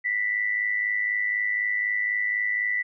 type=tone with amplitude modulation; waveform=sine; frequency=1975.5 Hz; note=B6; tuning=in tune; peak=-20 dBFS; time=0.04-2.83 s; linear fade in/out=20 ms; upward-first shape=sine; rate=104 Hz; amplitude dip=60%; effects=none